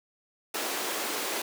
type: high-pass noise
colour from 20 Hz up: pink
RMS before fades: -32 dBFS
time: 0.54-1.42 s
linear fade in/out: 5 ms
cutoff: 300 Hz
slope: 24 dB/octave
effects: none